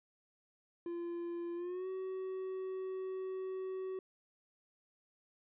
triangle tone with pitch glide, 343.6 to 376.9 Hz, F4 to F#4, -28 to +32 cents, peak -36 dBFS, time 0.86-3.99 s, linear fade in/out 2 ms, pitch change +160 cents, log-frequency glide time 1.55-1.88 s, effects resampled to 8000 Hz

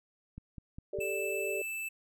click train, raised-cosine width 5 ms, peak -31 dBFS, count 4, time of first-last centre 0.38-0.987 s, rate 4.94 Hz
sine chord, G suspended second, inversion none, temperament equal, 392 / 440 / 587.3 Hz, G4 / A4 / D5, 0 / 0 / 0 cents, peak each -36 / -38 / -38 dBFS, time 0.93-1.62 s, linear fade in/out 5 ms
square tone, 2639 Hz, E7, 1 cent sharp, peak -36 dBFS, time 1-1.89 s, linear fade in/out 10 ms
effects none

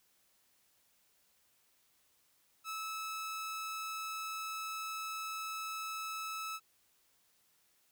sawtooth tone, 1303 Hz, E6, 20 cents flat, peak -35 dBFS, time 2.64-6.6 s, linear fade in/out 50 ms, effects white hiss -72 dBFS RMS until 7.91 s

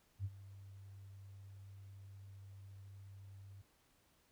sine tone with ADSR envelope, 98 Hz, G2, in tune, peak -35 dBFS, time 0.19-3.62 s, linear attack 55 ms, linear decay 46 ms, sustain -17 dB, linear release 11 ms, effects tanh soft clip ceiling -31 dBFS + pink hiss -73 dBFS RMS until 4.31 s

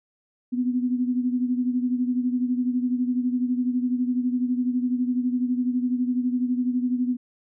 sine beating tone pair, 247.1 / 259.1 Hz, B3 / C4, +1 / -17 cents, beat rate 12 Hz, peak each -22 / -28 dBFS, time 0.52-7.17 s, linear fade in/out 20 ms, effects none

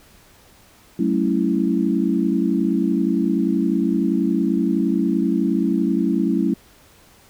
sine chord, F# minor seventh, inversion none, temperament equal with one note detuned, 189.32 / 220 / 277.2 / 329.6 Hz, F#3 / A3 / C#4 / E4, +40 / 0 / 0 / 0 cents, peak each -22 dBFS, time 0.99-6.54 s, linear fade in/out 5 ms, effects pink hiss -51 dBFS RMS until 7.29 s

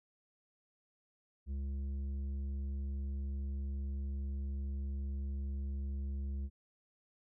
sine tone with tanh clipping, 68.8 Hz, C#2, 12 cents flat, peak -37 dBFS, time 1.46-6.5 s, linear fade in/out 50 ms, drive 8 dB, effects none

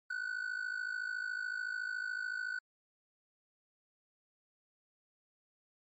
triangle ring-modulated tone, 1491 Hz, F#6, 13 cents sharp, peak -31 dBFS, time 0.1-2.59 s, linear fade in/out 5 ms, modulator 26.9 Hz, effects MP3 32 kbps

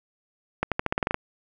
accelerating click train, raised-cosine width 0.5 ms, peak -8 dBFS, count 10, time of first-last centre 0.63-1.144 s, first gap 87 ms, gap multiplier 0.89, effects none

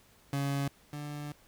30% pulse tone pair in turn, 139.9 / 147.02 Hz, C#3 / D3, +16 / +2 cents, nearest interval minor second, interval 86 cents, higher second, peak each -27 / -35 dBFS, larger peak first, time 0.33-0.68 / 0.93-1.32 s, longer second, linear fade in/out 2 ms, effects pink hiss -62 dBFS RMS until 1.47 s

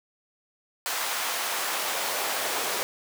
pink noise with high-pass filter sweep, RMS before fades -29 dBFS, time 0.86-2.83 s, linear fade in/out 0 ms, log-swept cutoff 980 to 500 Hz, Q 0.96, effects none

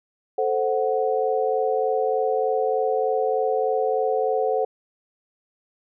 sine chord, F# diminished, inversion first, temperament equal, 440 / 523.3 / 740 Hz, A4 / C5 / F#5, 0 / 0 / 0 cents, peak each -23 / -24 / -25 dBFS, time 0.38-4.65 s, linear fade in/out 5 ms, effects none

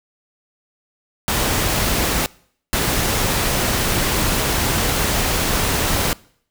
pink noise bursts at uneven times, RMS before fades -19 dBFS, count 2, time 1.28-2.26 / 2.73-6.13 s, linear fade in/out 0 ms, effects noise-tail reverb RT60 0.6 s tail -23 dB re dry

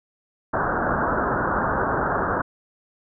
white low-pass noise, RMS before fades -23 dBFS, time 0.53-2.42 s, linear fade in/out 10 ms, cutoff 1600 Hz, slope 96 dB/octave, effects none

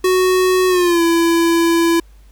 square tone with pitch glide, 370 to 335.4 Hz, F#4 to E4, 0 to +30 cents, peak -12 dBFS, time 0.04-2 s, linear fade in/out 5 ms, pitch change -170 cents, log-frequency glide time 0.68-1.02 s, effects added 50 Hz sine -41 dBFS peak until 2.31 s + pink hiss -56 dBFS RMS until 2.31 s

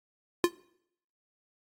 square tone with exponential decay, 349.2 Hz, F4, in tune, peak -17 dBFS, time 0.44-0.52 s, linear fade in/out 1 ms, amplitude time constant 16 ms, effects noise-tail reverb RT60 0.7 s tail -21 dB re dry + AAC 64 kbps

